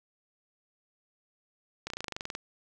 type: slowing click train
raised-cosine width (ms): 0.2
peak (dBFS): -18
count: 13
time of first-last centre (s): 1.87-2.351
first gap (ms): 32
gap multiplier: 1.04
effects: none